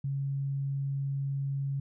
sine tone, 138.2 Hz, C#3, 5 cents flat, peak -29 dBFS, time 0.04-1.8 s, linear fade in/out 5 ms, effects none

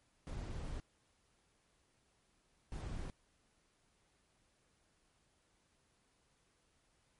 brown noise bursts at uneven times, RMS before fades -43 dBFS, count 2, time 0.27-0.8 / 2.72-3.1 s, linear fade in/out 0 ms, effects pink hiss -75 dBFS RMS until 7.19 s + MP3 48 kbps

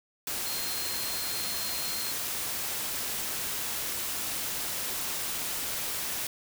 sine tone in noise, 4198 Hz, C8, 5 cents sharp, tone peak -37 dBFS, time 0.46-2.12 s, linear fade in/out 2 ms, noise white, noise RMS -33 dBFS, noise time 0.27-6.27 s, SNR -7 dB, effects none

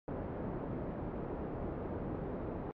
white low-pass noise, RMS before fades -40 dBFS, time 0.08-2.71 s, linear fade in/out 0 ms, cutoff 440 Hz, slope 12 dB/octave, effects low-pass 2000 Hz 12 dB/octave + AAC 64 kbps

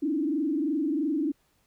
sine tone with frequency modulation, 301.1 Hz, D4, 43 cents sharp, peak -24 dBFS, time 0.02-1.32 s, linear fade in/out 10 ms, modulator 23 Hz, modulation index 1.3, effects pink hiss -69 dBFS RMS until 1.66 s

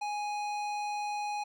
sine tone with hard clipping, 830.6 Hz, G#5, in tune, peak -34 dBFS, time 0.01-1.44 s, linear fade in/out 10 ms, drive 14 dB, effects none

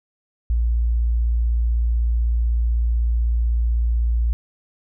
sine tone, 58 Hz, A#1, 8 cents flat, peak -16 dBFS, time 0.5-4.33 s, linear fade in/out 0 ms, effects none

